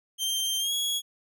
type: tone with pitch glide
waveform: sawtooth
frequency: 3153 to 3335 Hz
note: G7 to G#7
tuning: +9 to +7 cents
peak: -23 dBFS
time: 0.18-1.02 s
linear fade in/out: 50 ms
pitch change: +98 cents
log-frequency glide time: 0.59-0.73 s
effects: none